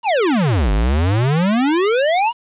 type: exponential two-way sweep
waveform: square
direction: down then up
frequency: 987.8 to 47.67 to 987.8 Hz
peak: -14 dBFS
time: 0.03-2.33 s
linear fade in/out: 50 ms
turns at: 0.72 s
effects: resampled to 8000 Hz + 8-bit